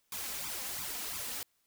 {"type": "noise with flanger", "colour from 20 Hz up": "white", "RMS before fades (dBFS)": -39, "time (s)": [0.12, 1.43], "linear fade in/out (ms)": 2, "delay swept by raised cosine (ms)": [0.83, 4.03], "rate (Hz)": 2.9, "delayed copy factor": 0.8, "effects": ["white hiss -75 dBFS RMS until 1.66 s"]}